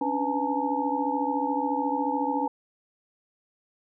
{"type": "tone cluster", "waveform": "sine", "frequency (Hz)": [276.9, 290.9, 496.6, 847, 916], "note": ["C#4", "D4", "B4", "G#5", "A#5"], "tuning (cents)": [-2, -16, 9, 34, -31], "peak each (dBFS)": [-30, -32, -33, -29, -30], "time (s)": [0.01, 2.48], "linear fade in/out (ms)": 5, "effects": []}